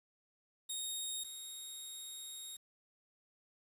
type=tone pair in turn; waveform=15% pulse; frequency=3729 / 3742 Hz; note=A#7 / A#7; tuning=0 / +6 cents; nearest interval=unison; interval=6 cents; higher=second; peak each=-31 / -38 dBFS; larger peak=first; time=0.69-1.24 / 1.24-2.57 s; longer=second; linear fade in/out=10 ms; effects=resampled to 32000 Hz + 10-bit

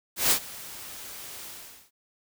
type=noise with ADSR envelope; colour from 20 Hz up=white; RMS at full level=-20 dBFS; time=0.16-1.91 s; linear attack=150 ms; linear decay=81 ms; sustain=-21 dB; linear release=430 ms; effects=none

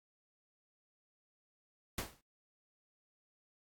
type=noise with exponential decay; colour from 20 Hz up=pink; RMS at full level=-35 dBFS; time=1.98-2.21 s; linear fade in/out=2 ms; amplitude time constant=48 ms; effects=AAC 64 kbps

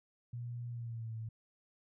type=tone with pitch glide; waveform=sine; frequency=120 to 111.96 Hz; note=B2 to A2; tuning=-49 to +31 cents; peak=-39 dBFS; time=0.33-1.29 s; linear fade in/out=5 ms; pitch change=-120 cents; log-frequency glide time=0.69-1.12 s; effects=none

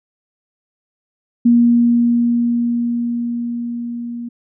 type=tone with level ramp; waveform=sine; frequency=237.3 Hz; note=A#3; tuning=31 cents sharp; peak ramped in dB=-7 to -24 dBFS; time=1.45-4.29 s; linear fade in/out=10 ms; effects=none

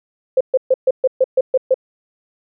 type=tone bursts; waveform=sine; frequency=520 Hz; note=C5; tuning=11 cents flat; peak=-9 dBFS; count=9; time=0.37-1.743 s; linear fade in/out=5 ms; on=37 ms; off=130 ms; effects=none

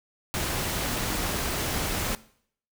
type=noise with amplitude modulation; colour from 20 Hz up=pink; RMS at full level=-27 dBFS; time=0.34-2.15 s; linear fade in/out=0 ms; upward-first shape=sine; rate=258 Hz; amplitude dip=40%; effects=noise-tail reverb RT60 0.6 s tail -19 dB re dry

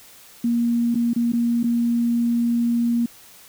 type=tone with dropouts; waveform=sine; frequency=235.8 Hz; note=A#3; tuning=20 cents sharp; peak=-17 dBFS; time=0.44-3.06 s; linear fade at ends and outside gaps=5 ms; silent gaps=0.946-0.954 / 1.134-1.161 / 1.321-1.333 / 1.631-1.64 s; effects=white hiss -47 dBFS RMS until 3.48 s

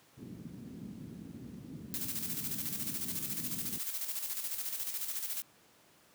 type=low-pass noise; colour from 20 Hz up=white; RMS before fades=-43 dBFS; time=0.17-3.78 s; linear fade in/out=2 ms; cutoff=250 Hz; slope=24 dB/octave
type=noise with tremolo; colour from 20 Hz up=blue; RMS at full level=-36 dBFS; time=1.94-5.42 s; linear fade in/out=0 ms; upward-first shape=square; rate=14 Hz; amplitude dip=50%
effects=pink hiss -63 dBFS RMS until 6.14 s + high-pass 150 Hz 12 dB/octave

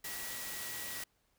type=tone in noise; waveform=sine; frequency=1925 Hz; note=B6; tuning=45 cents flat; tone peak=-48 dBFS; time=0.04-1.04 s; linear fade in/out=5 ms; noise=white; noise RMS=-42 dBFS; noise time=0.04-1.04 s; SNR=-9 dB; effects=pink hiss -75 dBFS RMS until 1.38 s

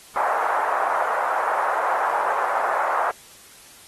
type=band-pass noise; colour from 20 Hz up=pink; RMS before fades=-23 dBFS; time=0.16-3.11 s; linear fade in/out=0 ms; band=710 to 1300 Hz; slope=24 dB/octave; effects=white hiss -47 dBFS RMS until 3.87 s + AAC 32 kbps

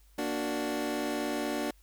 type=chord; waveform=25% pulse; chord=Bb augmented; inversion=none; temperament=equal; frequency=233.1 / 293.7 / 370 Hz; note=Bb3 / D4 / F#4; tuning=0 / 0 / 0 cents; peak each=-33 / -29 / -33 dBFS; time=0.18-1.71 s; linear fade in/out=5 ms; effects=added 50 Hz sine -57 dBFS peak until 1.82 s + white hiss -67 dBFS RMS until 1.82 s

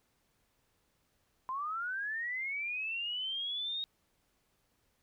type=linear sweep; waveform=sine; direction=up; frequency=1015 to 3756 Hz; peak=-34 dBFS; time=1.49-3.84 s; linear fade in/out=0 ms; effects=pink hiss -75 dBFS RMS until 5.02 s

